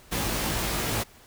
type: noise with comb filter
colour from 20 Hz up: pink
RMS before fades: -28 dBFS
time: 0.11-1.04 s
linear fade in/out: 20 ms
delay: 18 ms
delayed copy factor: +0.7
effects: pink hiss -53 dBFS RMS until 1.26 s